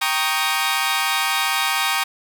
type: chord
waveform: 15% pulse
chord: Eb dominant seventh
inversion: first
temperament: equal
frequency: 784 / 932.3 / 1108.7 / 1244.5 Hz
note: G5 / Bb5 / Db6 / Eb6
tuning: 0 / 0 / 0 / 0 cents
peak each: -18 dBFS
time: 0.01-2.04 s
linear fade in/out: 10 ms
effects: none